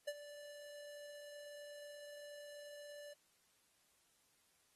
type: tone with ADSR envelope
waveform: square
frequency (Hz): 584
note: D5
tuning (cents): -10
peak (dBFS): -38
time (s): 0.07-3.14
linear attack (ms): 11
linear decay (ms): 49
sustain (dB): -14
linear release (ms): 15
effects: white hiss -75 dBFS RMS until 4.75 s + AAC 32 kbps